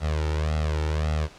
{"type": "tone with flanger", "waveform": "sawtooth", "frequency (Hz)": 77, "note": "D#2", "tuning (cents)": -17, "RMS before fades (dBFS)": -25, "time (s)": [0, 1.29], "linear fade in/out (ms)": 50, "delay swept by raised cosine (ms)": [1.5, 2.23], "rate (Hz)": 1.8, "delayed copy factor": 0.85, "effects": ["pink hiss -48 dBFS RMS until 1.38 s", "low-pass 6000 Hz 12 dB/octave"]}